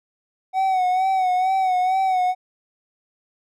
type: tone with vibrato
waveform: triangle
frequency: 748 Hz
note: F#5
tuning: 19 cents sharp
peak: -15 dBFS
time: 0.53-2.35 s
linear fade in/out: 50 ms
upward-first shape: sine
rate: 2.2 Hz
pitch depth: 49 cents each way
effects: none

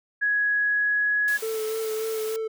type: tone with pitch glide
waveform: sine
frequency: 1670 to 1679.7 Hz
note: G#6 to G#6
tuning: +9 to +19 cents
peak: -20 dBFS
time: 0.21-1.38 s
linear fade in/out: 20 ms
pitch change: +10 cents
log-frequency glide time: 0.53-1.26 s
type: high-pass noise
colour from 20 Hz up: white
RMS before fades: -38 dBFS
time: 1.28-2.36 s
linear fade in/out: 0 ms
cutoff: 270 Hz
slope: 12 dB/octave
type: tone with vibrato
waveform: triangle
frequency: 440 Hz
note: A4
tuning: in tune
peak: -24 dBFS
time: 1.42-2.48 s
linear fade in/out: 10 ms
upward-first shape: sine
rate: 3.4 Hz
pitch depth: 22 cents each way
effects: none

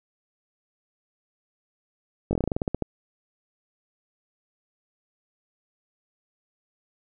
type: slowing click train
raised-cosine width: 2 ms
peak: -11 dBFS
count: 13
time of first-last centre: 2.31-2.823 s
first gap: 20 ms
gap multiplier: 1.13
effects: none

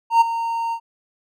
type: tone with ADSR envelope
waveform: triangle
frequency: 921 Hz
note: A#5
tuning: 21 cents flat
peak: -6 dBFS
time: 0.1-0.8 s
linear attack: 110 ms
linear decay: 16 ms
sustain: -13 dB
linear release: 73 ms
effects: none

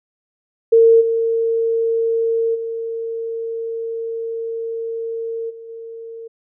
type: tone with level steps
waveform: sine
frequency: 456.2 Hz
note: A#4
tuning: 37 cents flat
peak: -7 / -15 / -22 / -33 / -30 dBFS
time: 0.72-6.28 s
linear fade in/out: 10 ms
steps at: 1 / 2.54 / 5.49 / 5.68 s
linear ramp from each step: 20 ms
effects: none

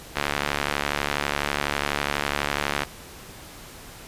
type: tone with band-pass filter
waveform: sawtooth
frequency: 72.1 Hz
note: D2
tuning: 31 cents flat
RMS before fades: -27 dBFS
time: 0.15-2.85 s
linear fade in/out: 20 ms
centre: 2100 Hz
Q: 0.77
effects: pink hiss -43 dBFS RMS until 4.07 s + resampled to 32000 Hz

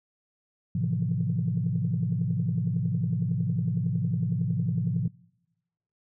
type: chord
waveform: sine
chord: F major seventh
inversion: first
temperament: just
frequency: 109.13 / 130.96 / 163.7 / 174.61 Hz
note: A2 / C3 / E3 / F3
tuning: -14 / +2 / -12 / 0 cents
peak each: -29 dBFS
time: 0.75-5.08 s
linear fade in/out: 5 ms
effects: noise-tail reverb RT60 1.0 s tail -25 dB re dry + tanh soft clip ceiling -16 dBFS

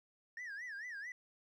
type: tone with vibrato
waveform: sine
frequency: 1787 Hz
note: A6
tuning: 26 cents sharp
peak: -40 dBFS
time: 0.37-1.12 s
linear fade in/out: 2 ms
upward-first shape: sine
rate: 4.5 Hz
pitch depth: 200 cents each way
effects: tanh soft clip ceiling -42 dBFS + 13-bit

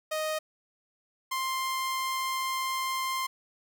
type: tone pair in turn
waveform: sawtooth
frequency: 622.3 / 1050.8 Hz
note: D#5 / C6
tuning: 0 / +7 cents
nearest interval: major sixth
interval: 907 cents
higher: second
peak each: -25 dBFS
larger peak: neither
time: 0.11-0.39 / 1.31-3.27 s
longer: second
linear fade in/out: 10 ms
effects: 11-bit

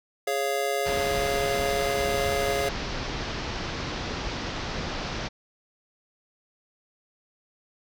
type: chord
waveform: square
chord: Db major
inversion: second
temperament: just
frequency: 415.8 / 554.4 / 693 Hz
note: Ab4 / Db5 / F5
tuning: +2 / 0 / -14 cents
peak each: -30 dBFS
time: 0.27-2.69 s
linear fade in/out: 5 ms
type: low-pass noise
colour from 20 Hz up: pink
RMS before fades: -32 dBFS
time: 0.85-5.29 s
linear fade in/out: 20 ms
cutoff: 5800 Hz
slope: 48 dB/octave
effects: none

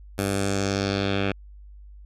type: tone with low-pass filter sweep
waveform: 10% pulse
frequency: 98.6 Hz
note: G2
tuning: 11 cents sharp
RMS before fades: -25 dBFS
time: 0.18-1.32 s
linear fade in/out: 5 ms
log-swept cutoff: 12000 to 2700 Hz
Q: 2.4
effects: added 50 Hz sine -42 dBFS peak until 2.05 s

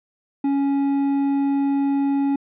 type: tone with hard clipping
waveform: triangle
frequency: 278.2 Hz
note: C#4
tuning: 6 cents sharp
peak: -19 dBFS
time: 0.44-2.36 s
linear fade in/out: 5 ms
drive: 9 dB
effects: resampled to 8000 Hz

